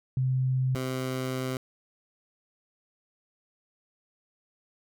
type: tone pair in turn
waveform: sine / 15% pulse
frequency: 129.7 / 129.7 Hz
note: C3 / C3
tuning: -15 / -15 cents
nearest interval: unison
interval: 0 cents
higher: neither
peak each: -23 dBFS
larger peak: neither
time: 0.17-0.75 / 0.75-1.57 s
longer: second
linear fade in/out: 2 ms
effects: none